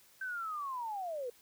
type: linear sweep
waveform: sine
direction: down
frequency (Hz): 1563 to 466.2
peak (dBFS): -36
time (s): 0.21-1.3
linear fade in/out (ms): 5
effects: white hiss -63 dBFS RMS until 1.41 s